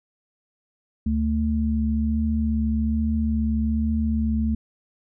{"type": "tone pair together", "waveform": "sine", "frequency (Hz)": [73.4, 221.4], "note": ["D2", "A3"], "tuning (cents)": [0, 11], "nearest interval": "octave + perfect fifth", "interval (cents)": 1911, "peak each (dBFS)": [-23, -22], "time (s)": [1.06, 4.55], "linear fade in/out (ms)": 5, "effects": []}